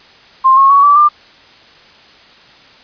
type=tone with pitch steps; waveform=sine; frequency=1055 / 1087.8 / 1121.6 / 1156.5 / 1192.4 Hz; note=C6 / C#6 / C#6 / D6 / D6; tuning=+14 / -33 / +20 / -27 / +26 cents; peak=-4 dBFS; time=0.44-1.09 s; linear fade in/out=20 ms; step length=130 ms; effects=white hiss -42 dBFS RMS until 2.83 s + resampled to 11025 Hz